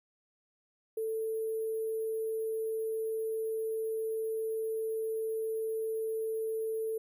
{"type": "tone with sample-and-hold", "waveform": "sine", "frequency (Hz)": 442.4, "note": "A4", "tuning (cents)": 9, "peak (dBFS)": -31, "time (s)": [0.97, 6.98], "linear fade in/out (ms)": 5, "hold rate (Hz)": 11025, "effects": []}